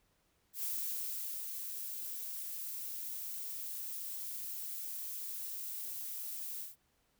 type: noise with ADSR envelope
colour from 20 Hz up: violet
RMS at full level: -37 dBFS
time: 0.53-6.76 s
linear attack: 100 ms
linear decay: 840 ms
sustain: -5 dB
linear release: 160 ms
effects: pink hiss -75 dBFS RMS until 7.19 s